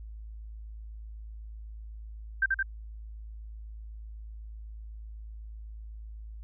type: tone with echo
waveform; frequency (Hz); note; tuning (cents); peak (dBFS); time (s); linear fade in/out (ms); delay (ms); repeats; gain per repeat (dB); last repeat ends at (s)
sine; 1568; G6; 0; -21; 2.42-2.46; 5; 84; 2; -2; 2.628
effects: added 54 Hz sine -40 dBFS peak until 6.43 s